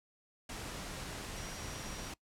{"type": "tone in noise", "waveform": "sine", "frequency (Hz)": 5700, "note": "F8", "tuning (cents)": 34, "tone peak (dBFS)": -53, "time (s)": [1.36, 2.1], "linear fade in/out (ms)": 5, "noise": "pink", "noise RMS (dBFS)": -43, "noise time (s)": [0.49, 2.14], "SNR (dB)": -13, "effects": ["noise-tail reverb RT60 0.1 s tail -22 dB re dry", "low-pass 10000 Hz 12 dB/octave"]}